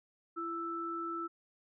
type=tone pair together; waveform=sine; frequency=335.6 / 1321 Hz; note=E4 / E6; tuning=+31 / +3 cents; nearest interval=2 octaves; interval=2372 cents; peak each=-40 / -37 dBFS; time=0.36-1.28 s; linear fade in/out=20 ms; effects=none